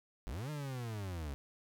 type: linear two-way sweep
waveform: 40% pulse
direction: up then down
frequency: 42.55 to 153.9 to 66.9 Hz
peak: -38 dBFS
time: 0.27-1.34 s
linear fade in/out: 0 ms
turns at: 0.5 s
effects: none